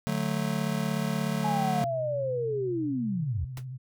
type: chord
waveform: square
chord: D major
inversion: none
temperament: just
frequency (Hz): 146.83 / 183.54 / 220.2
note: D3 / F#3 / A3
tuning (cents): 0 / -14 / +2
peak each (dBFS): -32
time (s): 0.07-1.84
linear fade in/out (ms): 0
type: linear sweep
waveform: sine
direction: down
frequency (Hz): 850 to 69.3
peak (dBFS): -27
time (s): 1.44-3.45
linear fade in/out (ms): 5
type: tone with vibrato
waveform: sine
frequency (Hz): 128.6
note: C3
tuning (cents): -30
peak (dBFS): -35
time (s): 1.79-3.78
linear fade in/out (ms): 20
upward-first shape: sine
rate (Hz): 13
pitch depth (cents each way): 53
type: noise with exponential decay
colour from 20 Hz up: pink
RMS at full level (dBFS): -38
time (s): 3.57-3.65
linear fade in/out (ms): 2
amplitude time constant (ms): 16
effects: none